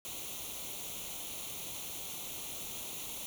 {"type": "noise with comb filter", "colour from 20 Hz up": "white", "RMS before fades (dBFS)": -42, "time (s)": [0.05, 3.26], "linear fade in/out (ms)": 0, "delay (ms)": 0.3, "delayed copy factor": 0.75, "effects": []}